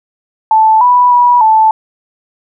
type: tone with pitch steps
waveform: sine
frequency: 877 / 985 / 973 / 877 Hz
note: A5 / B5 / B5 / A5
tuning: -6 / -5 / -26 / -6 cents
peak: -4 dBFS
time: 0.51-1.71 s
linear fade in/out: 2 ms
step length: 300 ms
effects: none